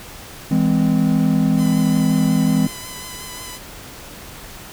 triangle chord, E augmented, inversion none, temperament just, 164.81 / 206 / 257.5 Hz, E3 / G#3 / B#3, 0 / -14 / -28 cents, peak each -16 dBFS, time 0.51-2.67 s, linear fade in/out 5 ms
5% pulse tone with vibrato, 1008 Hz, B5, 35 cents sharp, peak -20 dBFS, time 1.56-3.6 s, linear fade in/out 50 ms, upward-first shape triangle, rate 5.5 Hz, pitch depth 31 cents each way
effects pink hiss -37 dBFS RMS until 4.72 s

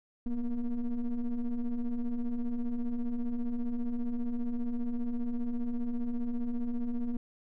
triangle ring-modulated tone, 116.54 Hz, A#2, in tune, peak -24 dBFS, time 0.26-7.17 s, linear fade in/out 5 ms, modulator 124 Hz, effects none

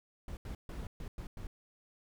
brown noise bursts at uneven times, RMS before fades -42 dBFS, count 6, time 0.28-0.37 / 0.45-0.55 / 0.69-0.87 / 1-1.08 / 1.18-1.27 / 1.37-1.47 s, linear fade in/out 2 ms, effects none

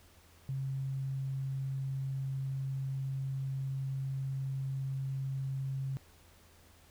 sine tone, 134.7 Hz, C#3, 49 cents flat, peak -33 dBFS, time 0.49-5.97 s, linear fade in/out 0 ms, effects added 83 Hz sine -62 dBFS peak until 6.9 s + pink hiss -62 dBFS RMS until 6.9 s

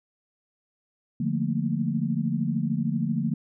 sine chord, Bb major seventh, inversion first, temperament equal, 146.83 / 174.61 / 220 / 233.1 Hz, D3 / F3 / A3 / Bb3, 0 / 0 / 0 / 0 cents, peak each -29 dBFS, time 1.2-3.34 s, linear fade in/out 5 ms, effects none

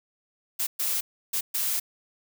blue noise bursts at uneven times, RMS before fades -27 dBFS, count 4, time 0.59-0.67 / 0.79-1.01 / 1.33-1.41 / 1.54-1.8 s, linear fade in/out 10 ms, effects none

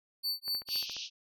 45% pulse tone with tremolo, 4500 Hz, C#8, 25 cents sharp, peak -29 dBFS, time 0.23-0.94 s, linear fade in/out 20 ms, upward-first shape sine, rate 4.2 Hz, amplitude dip 100%
click train, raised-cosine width 0.5 ms, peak -33 dBFS, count 8, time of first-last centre 0.48-0.966 s, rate 14.4 Hz
pink band-pass noise, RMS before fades -41 dBFS, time 0.67-1.1 s, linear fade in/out 50 ms, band 2600 to 6000 Hz, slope 96 dB/octave
effects none

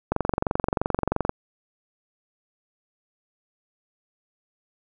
click train, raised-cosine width 1 ms, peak -8 dBFS, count 28, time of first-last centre 0.12-1.294 s, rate 23 Hz, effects none

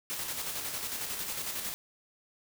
white noise with tremolo, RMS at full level -35 dBFS, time 0.1-1.74 s, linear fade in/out 0 ms, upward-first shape square, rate 11 Hz, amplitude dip 35%, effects none

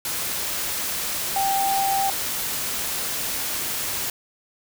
sine tone in noise, 784 Hz, G5, in tune, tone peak -20 dBFS, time 1.36-2.1 s, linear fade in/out 2 ms, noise white, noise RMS -27 dBFS, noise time 0.05-4.1 s, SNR +4 dB, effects none

